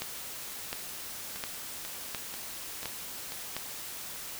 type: two click trains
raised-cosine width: 0.2 ms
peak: -16 / -22 dBFS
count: 6 / 5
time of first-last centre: 0.02-3.566 / 1.36-3.321 s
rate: 1.41 / 2.04 Hz
effects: white hiss -41 dBFS RMS until 4.39 s